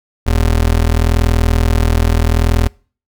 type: tone pair together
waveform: square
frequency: 40.75 / 81.5 Hz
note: E1 / E2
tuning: -19 / -19 cents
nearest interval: octave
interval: 1200 cents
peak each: -14 dBFS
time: 0.26-2.68 s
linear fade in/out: 10 ms
effects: noise-tail reverb RT60 0.4 s tail -25 dB re dry